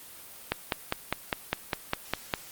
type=click train; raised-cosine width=0.3 ms; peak=-9 dBFS; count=10; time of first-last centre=0.52-2.338 s; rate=4.95 Hz; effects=white hiss -47 dBFS RMS until 2.51 s + Opus 32 kbps